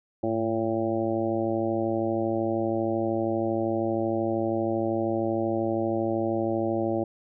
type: harmonic tone with a mistuned harmonic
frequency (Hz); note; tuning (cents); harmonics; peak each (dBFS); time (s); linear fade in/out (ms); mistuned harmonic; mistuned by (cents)
112.8; A2; +44; 1 / 2 / 3 / 4 / 5 / 6 / 7; -35 / -32 / -27 / -38 / -30 / -34 / -36; 0.23-7.04; 5; 1; -110
effects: none